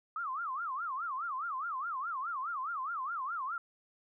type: tone with vibrato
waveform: sine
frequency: 1200 Hz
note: D6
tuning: 37 cents sharp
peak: -34 dBFS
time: 0.16-3.58 s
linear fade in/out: 2 ms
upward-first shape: sine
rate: 4.8 Hz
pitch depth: 280 cents each way
effects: none